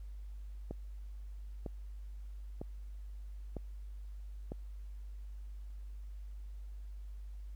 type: click train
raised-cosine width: 2 ms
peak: -27 dBFS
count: 5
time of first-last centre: 0.71-4.52 s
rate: 1.05 Hz
effects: added 50 Hz sine -43 dBFS peak until 7.55 s + pink hiss -72 dBFS RMS until 7.55 s